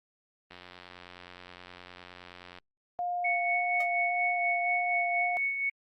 click train, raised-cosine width 0.3 ms, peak -30 dBFS, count 187, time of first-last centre 0.51-2.586 s, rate 89.6 Hz
sine tone with vibrato, 704 Hz, F5, 14 cents sharp, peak -29 dBFS, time 2.99-5.37 s, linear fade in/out 0 ms, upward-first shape square, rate 1.8 Hz, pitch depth 12 cents each way
sine tone with tremolo, 2217 Hz, C#7, in tune, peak -26 dBFS, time 3.24-5.7 s, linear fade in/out 10 ms, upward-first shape sine, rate 4.2 Hz, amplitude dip 45%
sawtooth tone with exponential decay, 619 Hz, D#5, 9 cents flat, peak -34 dBFS, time 3.8-3.9 s, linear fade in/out 5 ms, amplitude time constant 20 ms
effects Opus 24 kbps

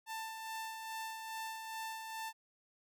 sawtooth tone with tremolo, 889 Hz, A5, 18 cents sharp, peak -36 dBFS, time 0.06-2.33 s, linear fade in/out 50 ms, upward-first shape sine, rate 2.4 Hz, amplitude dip 40%, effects none

